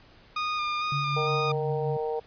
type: tone with vibrato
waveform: sawtooth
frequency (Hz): 1221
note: D#6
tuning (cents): -33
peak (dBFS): -23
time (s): 0.36-1.52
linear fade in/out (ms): 5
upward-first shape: square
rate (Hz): 2.2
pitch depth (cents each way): 17
type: tone with tremolo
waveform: sine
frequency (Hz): 142.3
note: C#3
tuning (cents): +46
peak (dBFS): -27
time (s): 0.92-1.97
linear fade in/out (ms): 2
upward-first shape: triangle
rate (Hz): 5.4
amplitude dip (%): 50
type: harmonic tone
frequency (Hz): 154.9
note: D#3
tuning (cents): -7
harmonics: 3 / 4 / 5 / 6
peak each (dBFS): -28 / -38 / -35 / -40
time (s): 1.16-2.2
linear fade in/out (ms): 10
effects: pink hiss -55 dBFS RMS until 2.26 s + resampled to 11025 Hz